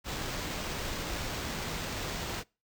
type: noise with sample-and-hold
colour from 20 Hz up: pink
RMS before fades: -36 dBFS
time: 0.04-2.44 s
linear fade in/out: 50 ms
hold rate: 11025 Hz
effects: noise-tail reverb RT60 0.3 s tail -25 dB re dry